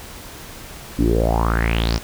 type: tone with low-pass filter sweep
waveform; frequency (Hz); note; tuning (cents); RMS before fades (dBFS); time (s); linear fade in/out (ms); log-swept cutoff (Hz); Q
sawtooth; 56.6; A1; +50; -18; 0.98-1.99; 20; 260 to 5800; 6.4
effects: pink hiss -37 dBFS RMS until 2.03 s